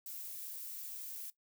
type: noise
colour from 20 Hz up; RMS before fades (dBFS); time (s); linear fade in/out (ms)
violet; -45; 0.06-1.3; 2
effects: noise-tail reverb RT60 0.1 s tail -17 dB re dry